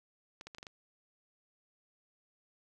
clicks, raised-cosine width 0.2 ms, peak -29 dBFS, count 6, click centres 0.411 / 0.47 / 0.548 / 0.584 / 0.629 / 0.668 s, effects none

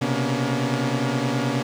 sawtooth tone cluster, 125.5 / 135.1 / 237.7 / 284.6 Hz, B2 / C#3 / A#3 / C#4, +28 / -44 / +34 / +46 cents, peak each -23 dBFS, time 0.01-1.63 s, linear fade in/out 10 ms, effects low-pass 7000 Hz 12 dB/octave + 9-bit

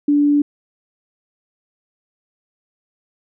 sine tone, 290.6 Hz, D4, 18 cents flat, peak -11 dBFS, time 0.08-0.42 s, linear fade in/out 5 ms, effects none

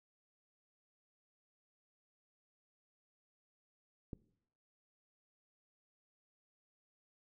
click, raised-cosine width 3 ms, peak -30 dBFS, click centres 4.132 s, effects noise-tail reverb RT60 0.7 s tail -20 dB re dry

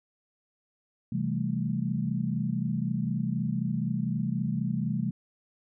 sine chord, A minor seventh, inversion first, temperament equal, 130.81 / 164.81 / 196 / 220 Hz, C3 / E3 / G3 / A3, 0 / 0 / 0 / 0 cents, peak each -32 dBFS, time 1.12-5.11 s, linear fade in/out 5 ms, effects none

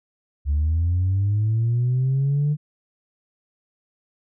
sine linear sweep, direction up, 69.8 to 150.5 Hz, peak -16 dBFS, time 0.45-2.57 s, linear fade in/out 50 ms, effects tanh soft clip ceiling -15 dBFS

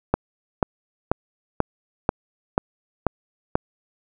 click train, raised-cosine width 1 ms, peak -3 dBFS, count 8, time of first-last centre 0.14-3.555 s, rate 2.05 Hz, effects none

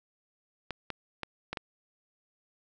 clicks, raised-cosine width 0.3 ms, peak -18 dBFS, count 5, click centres 0.707 / 0.903 / 1.233 / 1.53 / 1.572 s, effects resampled to 16000 Hz + 8-bit

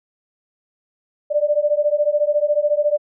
sine beating tone pair, 585 / 599 Hz, D5 / D5, -7 / +34 cents, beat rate 14 Hz, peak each -18 dBFS, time 1.3-2.98 s, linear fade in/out 20 ms, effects none

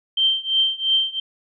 sine tone with tremolo, 3135 Hz, G7, 1 cent flat, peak -13 dBFS, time 0.17-1.2 s, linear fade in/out 5 ms, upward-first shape triangle, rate 2.9 Hz, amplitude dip 95%, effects none

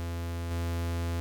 45% pulse tone with level steps, 84.9 Hz, F2, 48 cents flat, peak -32 / -29 dBFS, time 0-1.2 s, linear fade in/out 0 ms, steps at 0.51 s, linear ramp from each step 2 ms, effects none

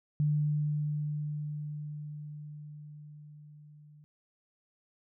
sine tone with level ramp, 149.2 Hz, D3, 28 cents sharp, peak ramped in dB -24 to -53 dBFS, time 0.2-4.04 s, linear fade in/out 0 ms, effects none

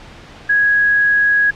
sine tone, 1661.2 Hz, G#6, in tune, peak -10 dBFS, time 0.49-1.51 s, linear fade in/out 10 ms, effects pink hiss -38 dBFS RMS until 1.55 s + low-pass 4000 Hz 12 dB/octave

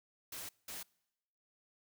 white noise bursts at uneven times, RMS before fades -45 dBFS, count 2, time 0.32-0.49 / 0.68-0.83 s, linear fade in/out 5 ms, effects noise-tail reverb RT60 0.9 s tail -26 dB re dry

